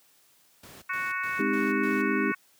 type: noise bursts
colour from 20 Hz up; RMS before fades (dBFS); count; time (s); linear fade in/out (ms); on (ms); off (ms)
pink; -47; 5; 0.63-2.02; 5; 190; 110
type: harmonic tone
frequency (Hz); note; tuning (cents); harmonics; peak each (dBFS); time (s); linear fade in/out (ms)
370; F#4; 0; 3 / 4 / 5 / 6 / 7; -34 / -32 / -35 / -35 / -39; 0.89-2.35; 10
type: chord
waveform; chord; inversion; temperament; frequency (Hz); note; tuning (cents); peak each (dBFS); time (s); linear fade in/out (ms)
sine; Ab major seventh; none; equal with one note detuned; 207.7 / 261.6 / 311.1 / 396.1; Ab3 / C4 / Eb4 / G4; 0 / 0 / 0 / +18; -30; 1.39-2.32; 5
effects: white hiss -62 dBFS RMS until 2.59 s + high-pass 100 Hz 12 dB/octave